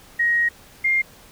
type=tone pair in turn; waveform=sine; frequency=1884 / 2115 Hz; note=A#6 / C7; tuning=+18 / +18 cents; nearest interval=major second; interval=200 cents; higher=second; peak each=-16 dBFS; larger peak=neither; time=0.19-0.49 / 0.84-1.02 s; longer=first; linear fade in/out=10 ms; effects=pink hiss -48 dBFS RMS until 1.31 s